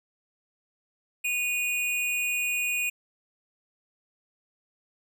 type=tone pair together; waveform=square; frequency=2475 / 2778 Hz; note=D#7 / F7; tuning=-10 / -10 cents; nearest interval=major second; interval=200 cents; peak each=-27 / -34 dBFS; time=1.24-2.9 s; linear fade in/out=10 ms; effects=none